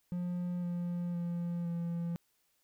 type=tone with pitch steps; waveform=triangle; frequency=177.1 / 174.76 / 172.46 / 170.18 Hz; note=F3 / F3 / F3 / F3; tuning=+24 / +1 / -21 / -45 cents; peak=-31 dBFS; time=0.12-2.16 s; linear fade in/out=0 ms; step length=510 ms; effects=white hiss -75 dBFS RMS until 2.63 s